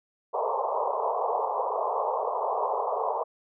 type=band-pass noise; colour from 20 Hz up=white; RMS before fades=-28 dBFS; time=0.33-3.24 s; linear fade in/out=20 ms; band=420 to 1100 Hz; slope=96 dB/octave; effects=none